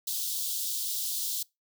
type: high-pass noise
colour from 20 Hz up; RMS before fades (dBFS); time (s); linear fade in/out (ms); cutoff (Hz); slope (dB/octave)
white; -32; 0.07-1.43; 5; 3300; 48
effects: noise-tail reverb RT60 0.2 s tail -23 dB re dry